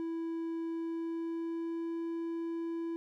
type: tone with pitch glide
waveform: triangle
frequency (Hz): 330 to 333.1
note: E4 to E4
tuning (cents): +2 to +18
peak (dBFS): -32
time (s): 0-2.96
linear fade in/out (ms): 0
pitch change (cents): +16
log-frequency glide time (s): 0.61-1.98
effects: none

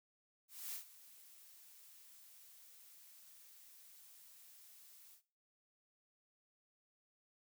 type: noise with ADSR envelope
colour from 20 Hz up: blue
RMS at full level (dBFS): -44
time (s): 0.48-5.22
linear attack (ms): 250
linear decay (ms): 110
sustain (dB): -17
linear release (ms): 90
effects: noise-tail reverb RT60 0.4 s tail -17 dB re dry

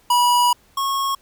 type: tone pair in turn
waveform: square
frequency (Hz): 973 / 1094.3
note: B5 / C#6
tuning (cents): -26 / -23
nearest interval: major second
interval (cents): 203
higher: second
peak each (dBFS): -14 / -20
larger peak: first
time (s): 0.1-0.53 / 0.77-1.15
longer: first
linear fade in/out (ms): 5
effects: pink hiss -56 dBFS RMS until 1.21 s

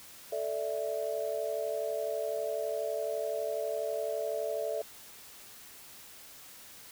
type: chord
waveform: sine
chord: A suspended fourth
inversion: none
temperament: equal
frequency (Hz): 440 / 587.3 / 659.3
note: A4 / D5 / E5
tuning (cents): 0 / 0 / 0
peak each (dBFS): -36 / -35 / -35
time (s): 0.32-4.82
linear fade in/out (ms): 5
effects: white hiss -51 dBFS RMS until 6.91 s

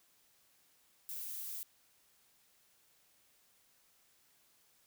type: noise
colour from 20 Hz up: violet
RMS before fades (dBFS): -43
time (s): 1.09-1.63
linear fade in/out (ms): 0
effects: white hiss -70 dBFS RMS until 4.86 s

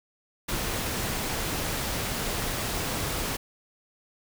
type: noise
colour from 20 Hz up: pink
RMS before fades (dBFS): -30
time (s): 0.48-3.37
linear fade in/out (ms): 10
effects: none

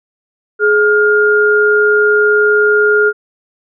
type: tone pair together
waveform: sine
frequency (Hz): 420.7 / 1415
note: G#4 / F6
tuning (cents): +22 / +22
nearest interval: octave + major sixth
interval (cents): 2100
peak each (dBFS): -10 / -10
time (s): 0.59-3.13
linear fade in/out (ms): 50
effects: none

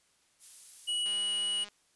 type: noise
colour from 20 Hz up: violet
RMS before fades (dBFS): -46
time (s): 0.39-1.06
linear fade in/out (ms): 50
type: tone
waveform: square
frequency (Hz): 2924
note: F#7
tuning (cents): -21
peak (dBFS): -30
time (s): 0.87-1.65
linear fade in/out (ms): 20
type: click train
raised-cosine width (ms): 0.2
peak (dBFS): -32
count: 130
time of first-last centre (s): 1.06-1.686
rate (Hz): 206
effects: white hiss -69 dBFS RMS until 1.95 s + resampled to 24000 Hz

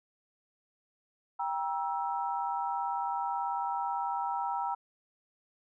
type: chord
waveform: sine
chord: E diminished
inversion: first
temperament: just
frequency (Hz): 791.1 / 949.3 / 1318.5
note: G5 / Bb5 / E6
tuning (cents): +16 / +31 / 0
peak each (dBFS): -34 / -33 / -38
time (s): 1.39-4.75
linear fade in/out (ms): 10
effects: none

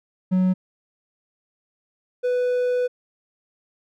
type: tone pair in turn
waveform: triangle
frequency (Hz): 185 / 495.7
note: F#3 / B4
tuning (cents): 0 / +6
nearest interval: octave + perfect fourth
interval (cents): 1706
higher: second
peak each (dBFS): -14 / -17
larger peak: first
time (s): 0.31-0.54 / 2.23-2.88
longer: second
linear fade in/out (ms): 20
effects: none

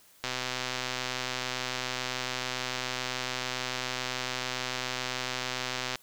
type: click train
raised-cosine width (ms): 0.2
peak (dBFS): -14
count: 727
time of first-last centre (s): 0.24-5.957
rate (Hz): 127
effects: white hiss -59 dBFS RMS until 6.02 s

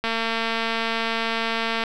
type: click train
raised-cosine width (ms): 0.3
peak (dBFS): -9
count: 409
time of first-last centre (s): 0.04-1.837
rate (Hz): 227
effects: none

